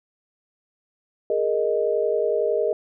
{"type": "chord", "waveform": "sine", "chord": "Ab suspended second", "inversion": "none", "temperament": "equal", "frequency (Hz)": [415.3, 466.2, 622.3], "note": ["Ab4", "Bb4", "Eb5"], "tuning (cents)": [0, 0, 0], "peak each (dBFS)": [-24, -23, -24], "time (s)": [1.3, 2.73], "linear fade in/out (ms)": 2, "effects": []}